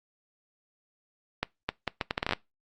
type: accelerating click train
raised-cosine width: 0.3 ms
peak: -11 dBFS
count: 12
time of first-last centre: 1.43-2.334 s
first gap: 260 ms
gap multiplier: 0.72
effects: noise-tail reverb RT60 0.2 s tail -22 dB re dry + Opus 48 kbps